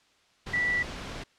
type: tone in noise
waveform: sine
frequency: 1960 Hz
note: B6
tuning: 14 cents flat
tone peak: -24 dBFS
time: 0.53-0.83 s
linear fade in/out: 10 ms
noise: pink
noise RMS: -38 dBFS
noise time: 0.46-1.24 s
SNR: +11 dB
effects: white hiss -64 dBFS RMS until 1.38 s + low-pass 5000 Hz 12 dB/octave